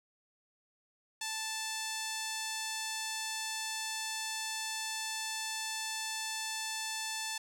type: tone with notch filter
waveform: 5% pulse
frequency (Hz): 880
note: A5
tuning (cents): 0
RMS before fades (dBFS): -38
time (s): 1.21-7.38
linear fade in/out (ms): 5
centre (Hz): 12000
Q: 1.6
effects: none

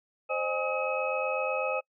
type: tone cluster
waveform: sine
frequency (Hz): 525 / 613 / 826 / 1268 / 2553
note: C5 / D#5 / G#5 / D#6 / D#7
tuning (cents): +6 / -26 / -10 / +32 / +44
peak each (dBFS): -31 / -34 / -36 / -35 / -34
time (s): 0.29-1.81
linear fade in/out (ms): 20
effects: noise-tail reverb RT60 0.1 s tail -26 dB re dry

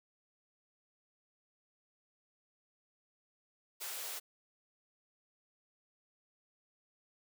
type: high-pass noise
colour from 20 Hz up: white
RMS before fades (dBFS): -42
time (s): 3.8-4.2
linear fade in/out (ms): 20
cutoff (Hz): 390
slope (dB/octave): 48
effects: none

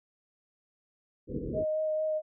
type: low-pass noise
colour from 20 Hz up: white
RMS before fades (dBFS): -35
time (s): 1.27-1.65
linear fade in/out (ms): 50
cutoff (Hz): 500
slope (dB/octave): 96
type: tone with vibrato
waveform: sine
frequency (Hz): 622.3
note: D#5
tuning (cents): 0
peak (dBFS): -27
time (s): 1.53-2.22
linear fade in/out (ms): 50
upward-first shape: sine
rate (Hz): 4.4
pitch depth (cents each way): 11
effects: none

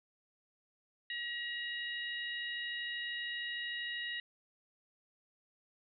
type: harmonic tone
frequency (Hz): 953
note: A#5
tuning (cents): +38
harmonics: 2 / 3 / 4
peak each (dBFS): -39 / -43 / -45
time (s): 1.1-4.2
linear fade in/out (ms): 2
effects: none

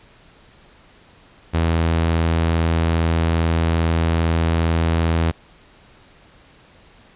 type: tone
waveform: sawtooth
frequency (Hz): 82.41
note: E2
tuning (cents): 0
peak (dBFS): -12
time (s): 1.53-5.32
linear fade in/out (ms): 20
effects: pink hiss -50 dBFS RMS until 7.15 s + resampled to 8000 Hz

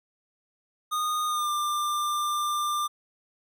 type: tone with pitch glide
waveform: square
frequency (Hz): 1231 to 1191.8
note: D#6 to D6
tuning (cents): -19 to +25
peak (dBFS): -26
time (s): 0.91-2.88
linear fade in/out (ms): 20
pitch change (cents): -56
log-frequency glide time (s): 1.27-1.5
effects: none

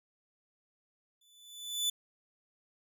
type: tone with exponential growth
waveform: sawtooth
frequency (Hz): 3488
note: A7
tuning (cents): -16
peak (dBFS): -24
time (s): 1.21-1.9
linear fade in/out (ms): 5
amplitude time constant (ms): 150
effects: none

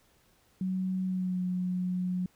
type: tone with pitch glide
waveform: sine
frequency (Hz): 186.7 to 181.7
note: F#3 to F#3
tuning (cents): +16 to -31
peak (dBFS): -28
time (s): 0.61-2.26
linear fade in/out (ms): 2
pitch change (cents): -47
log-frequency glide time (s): 1.03-1.42
effects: pink hiss -66 dBFS RMS until 2.35 s

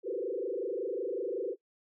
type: tone with frequency modulation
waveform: sine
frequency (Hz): 430.7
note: A4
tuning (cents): -37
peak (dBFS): -31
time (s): 0.03-1.56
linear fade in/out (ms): 50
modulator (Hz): 25.4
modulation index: 3.1
effects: noise-tail reverb RT60 0.1 s tail -18 dB re dry

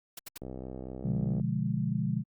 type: noise bursts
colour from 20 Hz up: white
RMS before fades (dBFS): -41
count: 3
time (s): 0.17-0.378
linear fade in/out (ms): 5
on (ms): 22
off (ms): 71
type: click train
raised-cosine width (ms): 2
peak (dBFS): -27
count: 64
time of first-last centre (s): 0.42-1.398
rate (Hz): 64.4
type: chord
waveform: sine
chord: B diminished seventh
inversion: none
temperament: equal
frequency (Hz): 123.47 / 146.83 / 174.61 / 207.7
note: B2 / D3 / F3 / Ab3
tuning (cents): 0 / 0 / 0 / 0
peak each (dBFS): -33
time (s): 1.02-2.24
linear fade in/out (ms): 50
effects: Opus 48 kbps

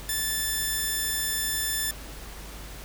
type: tone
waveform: 5% pulse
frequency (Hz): 1760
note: A6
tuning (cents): 0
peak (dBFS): -15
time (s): 0.09-1.91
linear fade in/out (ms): 2
effects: added 50 Hz sine -41 dBFS peak until 2.84 s + pink hiss -43 dBFS RMS until 2.84 s

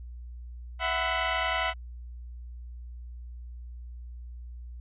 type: chord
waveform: 15% pulse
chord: E suspended second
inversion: none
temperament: equal with one note detuned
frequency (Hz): 659.3 / 740 / 1003.9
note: E5 / F#5 / B5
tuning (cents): 0 / 0 / +28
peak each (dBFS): -24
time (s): 0.79-1.74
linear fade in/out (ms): 50
effects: added 60 Hz sine -39 dBFS peak until 4.8 s + resampled to 8000 Hz

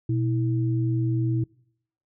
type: tone pair together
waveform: sine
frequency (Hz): 121.49 / 324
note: B2 / E4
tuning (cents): -28 / -30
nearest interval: octave + perfect fourth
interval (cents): 1698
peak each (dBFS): -22 / -28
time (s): 0.09-1.44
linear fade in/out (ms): 5
effects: noise-tail reverb RT60 0.7 s tail -25 dB re dry

